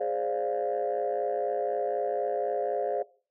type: chord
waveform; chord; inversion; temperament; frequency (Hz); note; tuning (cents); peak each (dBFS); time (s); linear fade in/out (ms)
sine; D half-diminished seventh; second; equal with one note detuned; 415.3 / 523.3 / 587.3 / 700.5; Ab4 / C5 / D5 / F5; 0 / 0 / 0 / +5; -31; 0-3.03; 10
effects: noise-tail reverb RT60 0.4 s tail -21 dB re dry + tanh soft clip ceiling -20 dBFS